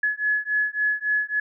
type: beating tone pair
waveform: sine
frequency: 1698 / 1701.6 Hz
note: G#6 / G#6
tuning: +38 / +42 cents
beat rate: 3.6 Hz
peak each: -24 dBFS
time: 0.03-1.4 s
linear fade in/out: 5 ms
effects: none